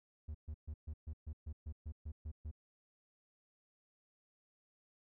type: tone bursts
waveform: triangle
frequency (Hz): 76.1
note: D#2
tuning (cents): -38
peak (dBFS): -39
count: 12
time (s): 0.28-2.514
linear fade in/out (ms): 10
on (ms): 67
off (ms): 130
effects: none